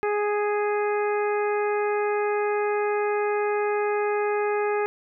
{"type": "harmonic tone", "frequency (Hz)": 415.3, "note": "G#4", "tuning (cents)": 0, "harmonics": [1, 2, 3, 4, 5, 6], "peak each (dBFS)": [-23, -29, -33, -35, -37, -39], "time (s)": [0.03, 4.86], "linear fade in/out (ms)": 0, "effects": []}